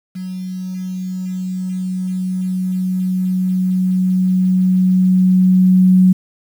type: tone with level ramp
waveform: sine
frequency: 185 Hz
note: F#3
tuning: in tune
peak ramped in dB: -23 to -6 dBFS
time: 0.15-6.13 s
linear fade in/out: 10 ms
effects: 7-bit